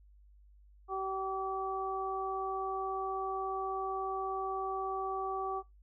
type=harmonic tone; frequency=383.6 Hz; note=G4; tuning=37 cents flat; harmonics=1 / 2 / 3; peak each=-38 / -37 / -37 dBFS; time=0.88-5.63 s; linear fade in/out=50 ms; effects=noise-tail reverb RT60 0.2 s tail -24 dB re dry + added 50 Hz sine -57 dBFS peak until 5.82 s